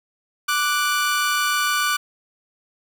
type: tone pair together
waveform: sawtooth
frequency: 1174.7 / 1480 Hz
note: D6 / F#6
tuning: 0 / 0 cents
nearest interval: major third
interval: 400 cents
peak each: -18 dBFS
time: 0.48-1.97 s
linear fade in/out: 10 ms
effects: none